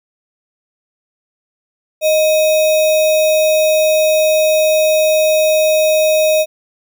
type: tone with sample-and-hold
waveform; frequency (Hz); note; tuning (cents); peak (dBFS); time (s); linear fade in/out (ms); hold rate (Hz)
sine; 622.3; D#5; 0; -9; 2.01-6.46; 50; 3150
effects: none